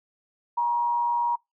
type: tone with frequency modulation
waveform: sine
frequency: 951 Hz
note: A#5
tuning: 34 cents sharp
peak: -21 dBFS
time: 0.57-1.36 s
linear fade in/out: 10 ms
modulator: 128 Hz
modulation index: 0.26
effects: noise-tail reverb RT60 0.2 s tail -26 dB re dry